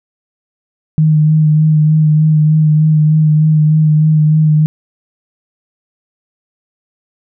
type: tone with vibrato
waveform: sine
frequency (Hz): 154.4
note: D#3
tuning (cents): -13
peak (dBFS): -6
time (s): 0.98-4.66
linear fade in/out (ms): 0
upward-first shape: sine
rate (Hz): 3.3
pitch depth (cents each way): 22
effects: none